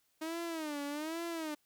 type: tone with vibrato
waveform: sawtooth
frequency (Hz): 311.1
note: D#4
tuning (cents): 0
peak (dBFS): -33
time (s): 0.21-1.55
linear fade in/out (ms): 10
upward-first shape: sine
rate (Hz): 1.2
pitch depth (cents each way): 150
effects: white hiss -75 dBFS RMS until 1.65 s